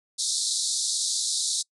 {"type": "band-pass noise", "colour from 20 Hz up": "pink", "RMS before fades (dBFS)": -27, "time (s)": [0.18, 1.63], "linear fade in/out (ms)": 20, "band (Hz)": [3700, 10000], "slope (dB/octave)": 96, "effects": ["noise-tail reverb RT60 0.1 s tail -26 dB re dry"]}